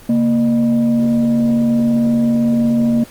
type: tone with frequency modulation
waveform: sine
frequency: 233.1 Hz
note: A#3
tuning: in tune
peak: -11 dBFS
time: 0.09-3.04 s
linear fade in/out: 5 ms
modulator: 373 Hz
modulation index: 0.4
effects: pink hiss -41 dBFS RMS until 3.1 s + Opus 24 kbps